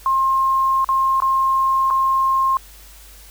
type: tone with dropouts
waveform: sine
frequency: 1065 Hz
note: C6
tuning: 30 cents sharp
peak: -14 dBFS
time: 0.06-2.57 s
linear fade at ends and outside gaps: 1 ms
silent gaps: 0.845-0.889 / 1.202-1.221 / 1.903-1.908 s
effects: added 50 Hz sine -43 dBFS peak until 3.3 s + white hiss -45 dBFS RMS until 3.3 s